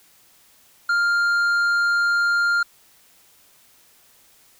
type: tone with tanh clipping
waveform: sine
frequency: 1400 Hz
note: F6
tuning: 4 cents sharp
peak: -18 dBFS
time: 0.89-2.63 s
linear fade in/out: 5 ms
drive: 7 dB
effects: white hiss -55 dBFS RMS until 4.59 s